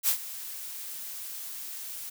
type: noise with ADSR envelope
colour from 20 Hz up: blue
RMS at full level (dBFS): -23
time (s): 0.03-2.1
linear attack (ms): 51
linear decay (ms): 89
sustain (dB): -16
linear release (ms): 9
effects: none